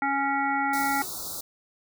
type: harmonic tone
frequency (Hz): 277.2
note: C#4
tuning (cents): 0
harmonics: 1 / 3 / 5 / 7 / 8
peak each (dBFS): -31 / -26 / -29 / -32 / -36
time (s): 0.02-1.02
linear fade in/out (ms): 2
type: band-stop noise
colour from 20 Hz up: white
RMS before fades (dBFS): -35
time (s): 0.73-1.41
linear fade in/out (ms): 5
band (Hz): 1400 to 3700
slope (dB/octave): 96
type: tone with exponential decay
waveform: sawtooth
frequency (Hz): 370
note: F#4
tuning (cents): 0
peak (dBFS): -33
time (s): 1.02-1.14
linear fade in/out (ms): 2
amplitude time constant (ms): 25
effects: none